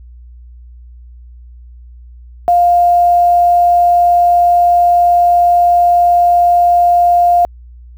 sine tone with quantisation, 701 Hz, F5, 6 cents sharp, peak -6 dBFS, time 2.48-7.45 s, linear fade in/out 0 ms, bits 6, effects added 60 Hz sine -33 dBFS peak until 7.97 s

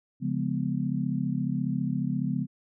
sine chord, C# dominant seventh, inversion none, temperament just, 138.59 / 173.24 / 207.9 / 249.5 Hz, C#3 / E#3 / G#3 / B3, 0 / -14 / +2 / +18 cents, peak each -31 / -31 / -32 / -31 dBFS, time 0.2-2.47 s, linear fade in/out 50 ms, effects none

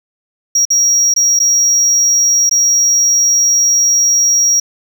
triangle tone with dropouts, 5660 Hz, F8, 22 cents sharp, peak -7 dBFS, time 0.55-4.6 s, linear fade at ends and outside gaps 5 ms, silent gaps 0.653-0.703 / 1.14-1.162 / 1.392-1.4 / 2.495-2.511 s, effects none

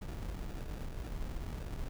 brown noise with sample-and-hold, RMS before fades -40 dBFS, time 0.01-1.89 s, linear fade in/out 10 ms, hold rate 1050 Hz, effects none

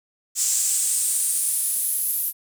brown noise with high-pass filter sweep, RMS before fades -23 dBFS, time 0.35-2.33 s, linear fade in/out 50 ms, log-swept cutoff 7200 to 12000 Hz, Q 4.1, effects none

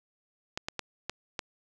clicks, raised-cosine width 0.2 ms, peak -15 dBFS, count 5, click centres 0.575 / 0.685 / 0.793 / 1.096 / 1.392 s, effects none

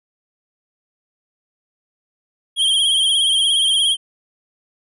square tone with vibrato, 3209 Hz, G7, 40 cents sharp, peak -14 dBFS, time 2.56-3.97 s, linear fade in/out 50 ms, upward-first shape sine, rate 17 Hz, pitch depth 61 cents each way, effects resampled to 24000 Hz

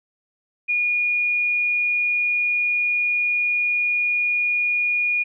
sine tone, 2440 Hz, D#7, 34 cents flat, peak -18 dBFS, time 0.68-5.24 s, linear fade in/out 20 ms, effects none

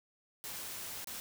white noise with dropouts, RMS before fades -43 dBFS, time 0.44-1.2 s, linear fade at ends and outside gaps 0 ms, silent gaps 1.044-1.072 s, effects none

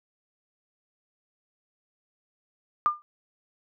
sine tone with exponential decay, 1201 Hz, D6, 38 cents sharp, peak -15 dBFS, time 2.86-3.02 s, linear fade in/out 0 ms, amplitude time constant 33 ms, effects none

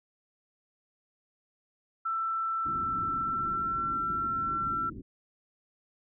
sine tone with pitch glide, 1333 to 1349.3 Hz, E6 to E6, +19 to +40 cents, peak -28 dBFS, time 2.05-4.9 s, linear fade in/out 10 ms, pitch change +21 cents, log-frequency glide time 3.07-3.7 s
white low-pass noise, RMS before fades -42 dBFS, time 2.65-5.02 s, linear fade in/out 10 ms, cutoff 350 Hz, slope 48 dB/octave
effects none

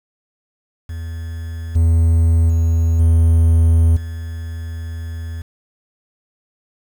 triangle tone with level steps, 82.41 Hz, E2, in tune, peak -22 / -8 / -10 / -7 / -22 dBFS, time 0.89-5.42 s, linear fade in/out 5 ms, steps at 1.75 / 2.49 / 2.99 / 3.96 s, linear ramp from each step 10 ms, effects 7-bit

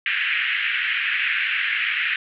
pink band-pass noise, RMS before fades -23 dBFS, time 0.06-2.16 s, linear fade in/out 2 ms, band 1600 to 2900 Hz, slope 48 dB/octave, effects none

